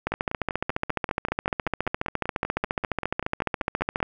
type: two click trains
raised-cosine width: 0.5 ms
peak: -9 / -14 dBFS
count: 58 / 21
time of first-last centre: 0.07-4.028 / 0.12-4.003 s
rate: 14.4 / 5.15 Hz
effects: none